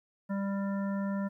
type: harmonic tone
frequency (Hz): 197.7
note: G3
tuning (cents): +15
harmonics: 1 / 3 / 5 / 7 / 9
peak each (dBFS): -30 / -40 / -44 / -47 / -49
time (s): 0.29-1.29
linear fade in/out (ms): 20
effects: 12-bit